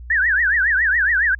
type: tone with vibrato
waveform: sine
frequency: 1700 Hz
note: G#6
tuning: 40 cents sharp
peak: -14 dBFS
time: 0.1-1.35 s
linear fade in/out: 5 ms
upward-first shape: triangle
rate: 7.2 Hz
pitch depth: 260 cents each way
effects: added 60 Hz sine -33 dBFS peak until 1.39 s